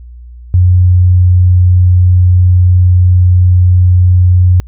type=tone; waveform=sine; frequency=90.3 Hz; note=F#2; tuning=42 cents flat; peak=-3 dBFS; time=0.54-4.6 s; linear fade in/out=0 ms; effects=added 60 Hz sine -28 dBFS peak until 4.67 s